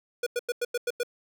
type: tone bursts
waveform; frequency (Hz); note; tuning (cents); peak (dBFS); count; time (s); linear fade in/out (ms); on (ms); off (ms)
square; 484.1; B4; -35; -26; 7; 0.23-1.033; 5; 35; 93
effects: none